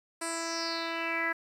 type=tone with low-pass filter sweep; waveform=10% pulse; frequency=331.2 Hz; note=E4; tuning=8 cents sharp; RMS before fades=-33 dBFS; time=0.21-1.33 s; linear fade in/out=10 ms; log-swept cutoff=9500 to 1800 Hz; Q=5.6; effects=10-bit